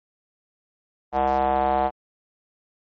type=tone with band-pass filter; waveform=square; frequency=67 Hz; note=C2; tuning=42 cents sharp; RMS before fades=-21 dBFS; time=1.12-1.91 s; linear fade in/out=50 ms; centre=760 Hz; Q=4.8; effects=MP3 32 kbps

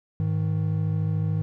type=tone pair together; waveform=triangle; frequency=103.83 / 157.56 Hz; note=G#2 / D#3; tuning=0 / +22 cents; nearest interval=perfect fifth; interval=722 cents; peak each=-23 dBFS; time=0.2-1.42 s; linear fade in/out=0 ms; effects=none

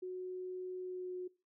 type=tone with pitch glide; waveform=sine; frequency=367.6 to 363.8 Hz; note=F#4 to F#4; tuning=-11 to -29 cents; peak=-39 dBFS; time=0.02-1.28 s; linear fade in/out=10 ms; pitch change=-18 cents; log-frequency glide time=0.79-1.17 s; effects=noise-tail reverb RT60 0.3 s tail -21 dB re dry

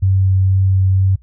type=tone with vibrato; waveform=sine; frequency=95.2 Hz; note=F#2; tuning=50 cents sharp; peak=-10 dBFS; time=0.02-1.16 s; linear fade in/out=10 ms; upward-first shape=sine; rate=2.1 Hz; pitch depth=8 cents each way; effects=noise-tail reverb RT60 0.1 s tail -24 dB re dry + added 60 Hz sine -43 dBFS peak until 1.22 s

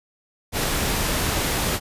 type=noise; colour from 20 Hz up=pink; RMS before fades=-23 dBFS; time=0.52-1.8 s; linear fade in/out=50 ms; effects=resampled to 32000 Hz

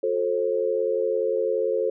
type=tone cluster; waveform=sine; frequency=363 / 440.4 / 532 Hz; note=F#4 / A4 / C5; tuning=-33 / +2 / +29 cents; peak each=-29 / -24 / -25 dBFS; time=0.03-1.9 s; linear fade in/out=5 ms; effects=none

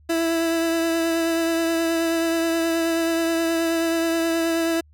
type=tone with vibrato; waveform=30% pulse; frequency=330.6 Hz; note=E4; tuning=5 cents sharp; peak=-17 dBFS; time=0.09-4.81 s; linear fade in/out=10 ms; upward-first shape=triangle; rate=9.4 Hz; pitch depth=19 cents each way; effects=added 75 Hz sine -50 dBFS peak until 4.93 s

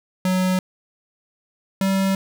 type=tone pair in turn; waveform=square; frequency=185 / 193.12 Hz; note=F#3 / G3; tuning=0 / -26 cents; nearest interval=minor second; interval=74 cents; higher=second; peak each=-18 dBFS; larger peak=neither; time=0.25-0.59 / 1.81-2.15 s; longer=neither; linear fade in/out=2 ms; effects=none

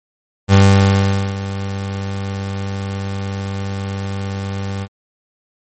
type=tone with ADSR envelope; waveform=30% pulse; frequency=98 Hz; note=G2; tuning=in tune; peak=-3 dBFS; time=0.48-4.88 s; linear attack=52 ms; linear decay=800 ms; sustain=-15 dB; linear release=55 ms; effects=MP3 32 kbps

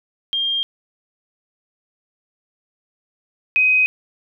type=tone pair in turn; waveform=sine; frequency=3207 / 2516 Hz; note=G7 / D#7; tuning=+39 / +19 cents; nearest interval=major third; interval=420 cents; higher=first; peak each=-18 / -12 dBFS; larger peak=second; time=0.33-0.63 / 3.56-3.86 s; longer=neither; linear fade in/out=0 ms; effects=none

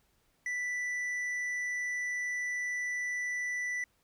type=tone with tanh clipping; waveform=triangle; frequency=1975.5 Hz; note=B6; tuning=in tune; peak=-33 dBFS; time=0.46-3.84 s; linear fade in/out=2 ms; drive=10 dB; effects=pink hiss -72 dBFS RMS until 4.03 s

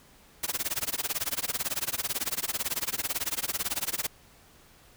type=noise with tremolo; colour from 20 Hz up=white; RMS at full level=-28 dBFS; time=0.43-4.07 s; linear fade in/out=5 ms; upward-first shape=sine; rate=18 Hz; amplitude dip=100%; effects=pink hiss -57 dBFS RMS until 4.96 s

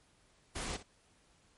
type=noise with echo; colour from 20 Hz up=pink; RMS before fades=-39 dBFS; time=0.55-0.77 s; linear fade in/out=10 ms; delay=60 ms; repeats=1; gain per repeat=-14 dB; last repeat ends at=0.83 s; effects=pink hiss -68 dBFS RMS until 1.57 s + MP3 48 kbps

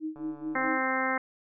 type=tone with tremolo; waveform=sine; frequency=312.9 Hz; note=D#4; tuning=10 cents sharp; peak=-29 dBFS; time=0-0.85 s; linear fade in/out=50 ms; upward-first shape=sine; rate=4.6 Hz; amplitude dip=90%
type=click train; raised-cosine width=1 ms; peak=-36 dBFS; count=76; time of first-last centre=0.16-0.677 s; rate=145 Hz
type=harmonic tone; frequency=261.6 Hz; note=C4; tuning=in tune; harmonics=1 / 2 / 3 / 4 / 5 / 6 / 7 / 8; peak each=-34 / -34 / -34 / -34 / -34 / -34 / -34 / -34 dBFS; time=0.55-1.18 s; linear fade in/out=5 ms
effects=none

